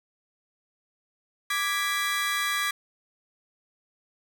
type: chord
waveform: 30% pulse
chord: G# diminished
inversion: second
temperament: equal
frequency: 1174.7 / 1661.2 / 1975.5 Hz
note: D6 / G#6 / B6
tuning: 0 / 0 / 0 cents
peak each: -27 dBFS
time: 1.5-2.71 s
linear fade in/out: 5 ms
effects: none